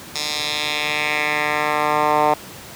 10% pulse tone with band-pass filter sweep, 150.1 Hz, D3, 38 cents sharp, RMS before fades -20 dBFS, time 0.15-2.34 s, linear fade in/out 5 ms, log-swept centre 5100 to 870 Hz, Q 1.9, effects pink hiss -37 dBFS RMS until 2.75 s + high-pass 100 Hz 12 dB/octave

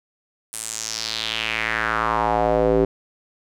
square tone with band-pass filter sweep, 55.7 Hz, A1, 22 cents sharp, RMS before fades -22 dBFS, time 0.53-2.85 s, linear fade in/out 5 ms, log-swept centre 9700 to 390 Hz, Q 3.2, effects none

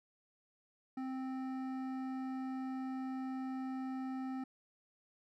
sine tone with hard clipping, 261.6 Hz, C4, in tune, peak -40 dBFS, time 0.97-4.44 s, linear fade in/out 5 ms, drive 12 dB, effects none

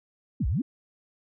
sine exponential two-way sweep, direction down then up, 309.4 to 51.91 to 309.4 Hz, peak -23 dBFS, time 0.4-0.62 s, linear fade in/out 10 ms, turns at 0.47 s, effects none

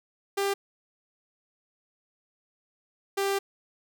sawtooth tone pair in turn, 397.1 / 394.6 Hz, G4 / G4, +22 / +11 cents, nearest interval unison, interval 11 cents, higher first, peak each -21 / -21 dBFS, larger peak neither, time 0.37-0.54 / 3.17-3.39 s, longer second, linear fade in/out 10 ms, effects none

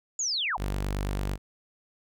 sine linear sweep, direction down, 7040 to 659.3 Hz, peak -26 dBFS, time 0.19-0.57 s, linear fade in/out 5 ms
sawtooth tone, 49 Hz, G1, in tune, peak -24 dBFS, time 0.57-1.38 s, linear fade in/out 50 ms
effects none

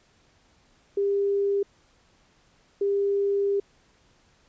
sine tone bursts at uneven times, 400 Hz, G4, 35 cents sharp, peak -21 dBFS, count 2, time 0.97-1.63 / 2.81-3.6 s, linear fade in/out 5 ms, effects pink hiss -62 dBFS RMS until 4.48 s + resampled to 16000 Hz

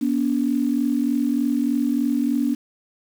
sine tone pair together, 242.3 / 285.6 Hz, B3 / D4, -33 / -48 cents, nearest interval minor third, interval 285 cents, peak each -21 dBFS, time 0.01-2.55 s, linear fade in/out 10 ms, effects 7-bit

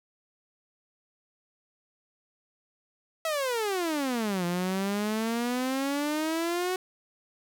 sawtooth exponential two-way sweep, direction down then up, 659.3 to 172.3 to 373.2 Hz, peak -23 dBFS, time 3.25-6.76 s, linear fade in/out 2 ms, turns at 4.45 s, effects none

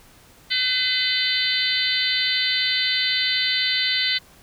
harmonic tone with a mistuned harmonic, 507 Hz, B4, 45 cents sharp, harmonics 3 / 4 / 5 / 6 / 7 / 8 / 9, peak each -31 / -25 / -36 / -26 / -26 / -25 / -28 dBFS, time 0.5-4.19 s, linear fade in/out 20 ms, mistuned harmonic 7, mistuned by +15 cents, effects pink hiss -51 dBFS RMS until 4.42 s

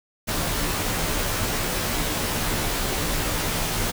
pink noise with comb filter, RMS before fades -25 dBFS, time 0.27-3.92 s, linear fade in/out 20 ms, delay 15 ms, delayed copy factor -0.85, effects none

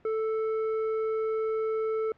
sine tone with hard clipping, 440 Hz, A4, in tune, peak -28 dBFS, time 0.05-2.12 s, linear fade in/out 2 ms, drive 8 dB, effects pink hiss -61 dBFS RMS until 2.17 s + low-pass 2000 Hz 12 dB/octave

